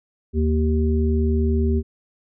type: harmonic tone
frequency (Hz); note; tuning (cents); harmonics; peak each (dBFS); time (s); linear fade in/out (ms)
77.5; D#2; -6; 1 / 3 / 5; -18 / -23 / -25; 0.33-1.83; 50
effects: none